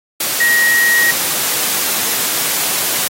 sine tone in noise, 1890 Hz, A#6, 23 cents sharp, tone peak -10 dBFS, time 0.4-1.11 s, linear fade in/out 5 ms, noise white, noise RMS -17 dBFS, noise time 0.2-3.08 s, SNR +4 dB, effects high-pass 150 Hz 12 dB/octave + AAC 48 kbps

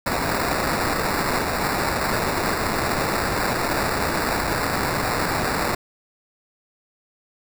white noise with sample-and-hold, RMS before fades -23 dBFS, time 0.06-5.75 s, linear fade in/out 5 ms, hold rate 3150 Hz, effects none

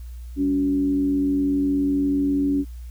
sine tone with frequency modulation, 282.6 Hz, C#4, 34 cents sharp, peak -18 dBFS, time 0.36-2.65 s, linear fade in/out 50 ms, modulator 87.8 Hz, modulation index 0.37, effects added 60 Hz sine -33 dBFS peak until 2.9 s + white hiss -57 dBFS RMS until 2.9 s

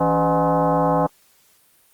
sine tone with frequency modulation, 164.81 Hz, E3, in tune, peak -15 dBFS, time 0-1.07 s, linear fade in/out 10 ms, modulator 223 Hz, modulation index 4, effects white hiss -57 dBFS RMS until 1.93 s + Opus 32 kbps

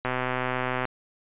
click train, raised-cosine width 0.5 ms, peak -12 dBFS, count 103, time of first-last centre 0.05-0.853 s, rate 127 Hz, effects resampled to 8000 Hz

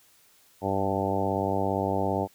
harmonic tone with a mistuned harmonic, 97.5 Hz, G2, 9 cents flat, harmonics 1 / 2 / 3 / 4 / 5 / 6 / 7 / 8 / 9, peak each -33 / -33 / -33 / -33 / -33 / -33 / -33 / -33 / -33 dBFS, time 0.61-2.28 s, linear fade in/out 50 ms, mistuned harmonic 1, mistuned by -16 cents, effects white hiss -60 dBFS RMS until 2.34 s

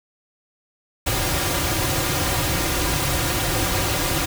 pink noise with comb filter, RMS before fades -22 dBFS, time 1.06-4.26 s, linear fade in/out 10 ms, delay 4.6 ms, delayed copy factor -0.9, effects none

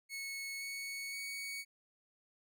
sawtooth tone with pitch steps, 2200 / 2218 / 2236 Hz, C#7 / C#7 / C#7, -14 / 0 / +14 cents, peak -37 dBFS, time 0.09-1.65 s, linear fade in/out 50 ms, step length 520 ms, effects none

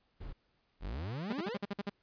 brown noise, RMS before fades -43 dBFS, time 0.2-0.33 s, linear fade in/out 10 ms
40% pulse exponential sweep, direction up, 39.02 to 587.3 Hz, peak -36 dBFS, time 0.8-1.58 s, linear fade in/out 50 ms
sawtooth tone bursts, 201.6 Hz, G3, 49 cents sharp, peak -30 dBFS, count 8, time 1.3-1.896 s, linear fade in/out 5 ms, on 29 ms, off 52 ms
effects pink hiss -75 dBFS RMS until 2.02 s + resampled to 11025 Hz

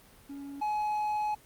triangle tone pair in turn, 280.2 / 844.8 Hz, C#4 / G#5, +19 / +29 cents, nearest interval octave + perfect fifth, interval 1910 cents, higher second, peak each -37 / -26 dBFS, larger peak second, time 0.29-0.61 / 0.61-1.35 s, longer second, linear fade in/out 10 ms, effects pink hiss -57 dBFS RMS until 1.45 s + Opus 32 kbps

